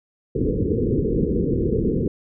white low-pass noise, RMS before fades -21 dBFS, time 0.35-2.08 s, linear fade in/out 5 ms, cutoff 480 Hz, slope 96 dB/octave, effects none

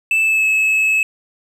triangle tone with pitch glide, 2637 to 2590 Hz, E7 to E7, 0 to -31 cents, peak -11 dBFS, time 0.11-1.03 s, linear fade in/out 2 ms, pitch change -31 cents, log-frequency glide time 0.21-0.46 s, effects none

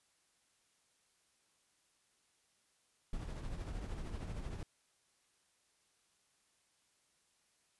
brown noise with tremolo, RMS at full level -40 dBFS, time 3.13-4.63 s, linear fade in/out 2 ms, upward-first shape triangle, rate 13 Hz, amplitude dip 55%, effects white hiss -75 dBFS RMS until 7.79 s + resampled to 24000 Hz

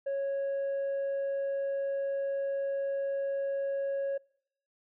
sine tone with tanh clipping, 552 Hz, C#5, 7 cents flat, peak -30 dBFS, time 0.06-4.18 s, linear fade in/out 10 ms, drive 2 dB, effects noise-tail reverb RT60 0.7 s tail -25 dB re dry

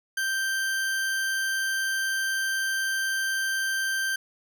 40% pulse tone, 1568 Hz, G6, in tune, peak -24 dBFS, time 0.17-4.16 s, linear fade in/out 5 ms, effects none

